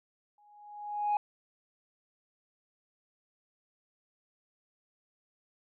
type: tone with exponential growth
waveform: sine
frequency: 830.6 Hz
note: G#5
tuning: in tune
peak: -22 dBFS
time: 0.38-1.17 s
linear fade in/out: 2 ms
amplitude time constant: 170 ms
effects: tanh soft clip ceiling -23 dBFS